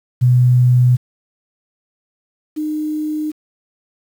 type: tone pair in turn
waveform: sine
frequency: 124.4 / 306 Hz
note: B2 / D#4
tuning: +13 / -29 cents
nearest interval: octave + major third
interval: 1558 cents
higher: second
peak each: -8 / -18 dBFS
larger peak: first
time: 0.21-0.97 / 2.56-3.32 s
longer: neither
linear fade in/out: 20 ms
effects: 7-bit